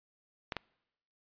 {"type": "clicks", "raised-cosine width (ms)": 0.3, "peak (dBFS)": -18, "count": 2, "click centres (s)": [0.522, 0.567], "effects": ["noise-tail reverb RT60 0.9 s tail -26 dB re dry", "resampled to 11025 Hz"]}